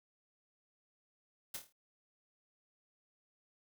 white noise with echo, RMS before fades -41 dBFS, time 1.54-1.57 s, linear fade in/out 5 ms, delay 26 ms, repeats 6, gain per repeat -6 dB, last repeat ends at 1.726 s, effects none

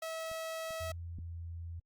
sawtooth tone, 647 Hz, E5, 32 cents flat, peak -34 dBFS, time 0.02-0.92 s, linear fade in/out 5 ms
clicks, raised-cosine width 5 ms, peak -42 / -42 / -43 / -33 dBFS, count 4, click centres 0.315 / 0.707 / 0.901 / 1.187 s
sine tone with pitch glide, 84.8 to 84.17 Hz, E2 to E2, +50 to +37 cents, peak -40 dBFS, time 0.8-1.8 s, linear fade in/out 10 ms, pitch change -13 cents, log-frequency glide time 1.07-1.38 s
effects Opus 48 kbps

